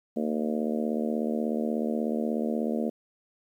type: harmonic tone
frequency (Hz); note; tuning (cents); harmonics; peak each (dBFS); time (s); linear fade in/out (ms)
76.5; D#2; -29; 3 / 4 / 5 / 6 / 7 / 8 / 9; -28 / -35 / -36 / -35 / -36 / -37 / -42; 0.16-2.9; 10
effects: 10-bit